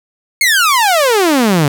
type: exponential sweep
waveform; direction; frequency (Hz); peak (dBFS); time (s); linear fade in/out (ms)
sawtooth; down; 2217 to 136.5; -5; 0.41-1.68; 2
effects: none